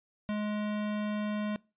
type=tone; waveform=square; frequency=210 Hz; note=G#3; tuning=19 cents sharp; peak=-31 dBFS; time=0.29-1.56 s; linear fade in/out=0 ms; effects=noise-tail reverb RT60 0.3 s tail -23 dB re dry + resampled to 8000 Hz